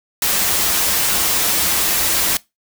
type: noise with comb filter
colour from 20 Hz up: white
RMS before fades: -17 dBFS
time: 0.22-2.37 s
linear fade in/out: 2 ms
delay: 7.9 ms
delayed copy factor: -0.5
effects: noise-tail reverb RT60 0.2 s tail -21 dB re dry